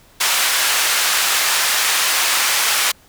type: band-pass noise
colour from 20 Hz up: pink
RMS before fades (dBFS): -17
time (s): 0.2-2.92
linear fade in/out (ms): 10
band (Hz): 1300 to 14000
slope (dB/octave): 12
effects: pink hiss -50 dBFS RMS until 3.08 s